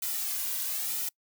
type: noise with flanger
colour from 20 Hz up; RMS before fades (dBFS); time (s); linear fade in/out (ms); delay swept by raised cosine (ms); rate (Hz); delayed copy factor
blue; -32; 0.02-1.09; 5; 1.8 to 2.31; 1; -0.65
effects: noise-tail reverb RT60 0.1 s tail -25 dB re dry